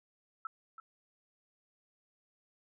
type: tone with echo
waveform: sine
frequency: 1318.5 Hz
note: E6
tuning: in tune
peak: -36 dBFS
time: 0.45-0.47 s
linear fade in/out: 2 ms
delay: 330 ms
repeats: 1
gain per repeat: -10 dB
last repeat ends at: 0.8 s
effects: none